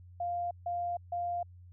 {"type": "tone bursts", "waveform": "sine", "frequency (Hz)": 698.5, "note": "F5", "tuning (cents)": 0, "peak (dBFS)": -31, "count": 3, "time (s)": [0.2, 1.43], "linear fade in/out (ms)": 5, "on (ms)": 310, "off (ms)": 150, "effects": ["added 89 Hz sine -50 dBFS peak until 1.72 s"]}